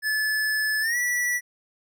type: tone with pitch glide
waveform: square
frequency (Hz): 1729 to 1952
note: A6 to B6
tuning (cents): -31 to -21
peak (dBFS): -23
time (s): 0.02-1.41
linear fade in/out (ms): 50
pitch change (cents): +210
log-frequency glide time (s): 0.81-0.97
effects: none